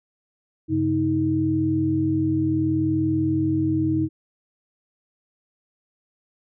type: tone cluster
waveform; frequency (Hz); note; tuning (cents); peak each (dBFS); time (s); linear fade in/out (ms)
sine; 97.5 / 138.2 / 315.7; G2 / C#3 / D#4; -9 / -5 / +25; -27 / -27 / -20; 0.68-4.09; 50
effects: none

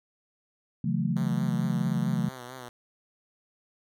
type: chord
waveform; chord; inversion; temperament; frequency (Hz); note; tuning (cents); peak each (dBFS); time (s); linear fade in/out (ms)
sine; F# minor seventh; second; just; 138.75 / 166.5 / 185 / 222; C#3 / E3 / F#3 / A3; +2 / +18 / 0 / +16; -30; 0.84-2.29; 5
type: tone with vibrato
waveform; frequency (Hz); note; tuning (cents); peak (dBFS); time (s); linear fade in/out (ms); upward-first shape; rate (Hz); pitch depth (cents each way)
5% pulse; 126.1; B2; +36; -29; 1.16-2.69; 2; sine; 4.5; 66
effects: none

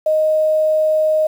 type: tone with quantisation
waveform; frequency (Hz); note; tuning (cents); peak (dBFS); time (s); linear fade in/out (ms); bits
sine; 622.3; D#5; 0; -12; 0.06-1.27; 5; 7
effects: none

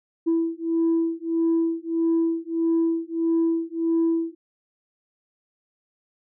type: beating tone pair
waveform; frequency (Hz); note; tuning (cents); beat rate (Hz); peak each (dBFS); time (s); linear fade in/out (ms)
sine; 329.6 / 331.2; E4 / E4; 0 / +8; 1.6; -22; 0.26-4.35; 20
effects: tanh soft clip ceiling -15 dBFS

